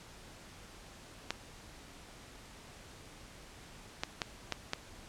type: clicks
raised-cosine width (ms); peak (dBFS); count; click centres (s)
0.2; -15; 5; 1.306 / 4.035 / 4.218 / 4.523 / 4.734
effects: pink hiss -53 dBFS RMS until 5.08 s + low-pass 9000 Hz 12 dB/octave